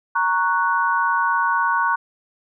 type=chord; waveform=sine; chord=F# major; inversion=first; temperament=equal; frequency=932.3 / 1108.7 / 1480 Hz; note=A#5 / C#6 / F#6; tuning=0 / 0 / 0 cents; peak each=-21 dBFS; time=0.15-1.96 s; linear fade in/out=10 ms; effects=none